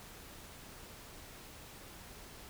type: silence
effects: pink hiss -52 dBFS RMS until 2.49 s